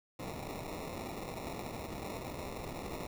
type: noise with sample-and-hold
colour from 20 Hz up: white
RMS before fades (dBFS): -42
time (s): 0.19-3.07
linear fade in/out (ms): 5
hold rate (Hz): 1575
effects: none